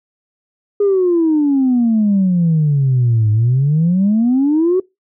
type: exponential two-way sweep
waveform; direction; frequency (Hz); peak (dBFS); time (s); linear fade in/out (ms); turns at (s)
sine; down then up; 413.9 to 105.1 to 381.2; -9; 0.8-4.8; 5; 3.31
effects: noise-tail reverb RT60 0.2 s tail -23 dB re dry + tanh soft clip ceiling -7 dBFS